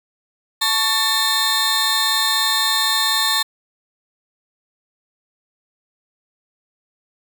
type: tone cluster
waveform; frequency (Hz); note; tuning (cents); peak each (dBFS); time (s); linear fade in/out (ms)
40% pulse; 873 / 1118 / 1783 / 3650 / 4167; A5 / C#6 / A6 / A#7 / C8; -14 / +14 / +22 / -37 / -8; -26 / -24 / -23 / -19 / -20; 0.61-3.43; 10
effects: none